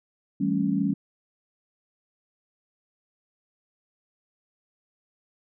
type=chord; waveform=sine; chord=A dominant seventh; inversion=second; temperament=equal with one note detuned; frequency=162.17 / 196 / 220 / 277.2 Hz; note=E3 / G3 / A3 / C#4; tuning=-28 / 0 / 0 / 0 cents; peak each=-31 / -25 / -30 / -26 dBFS; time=0.4-0.94 s; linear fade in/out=10 ms; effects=none